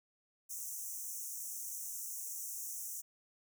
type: high-pass noise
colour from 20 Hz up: pink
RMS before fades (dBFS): -43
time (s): 0.49-3.02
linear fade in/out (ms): 20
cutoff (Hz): 5800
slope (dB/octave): 96
effects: none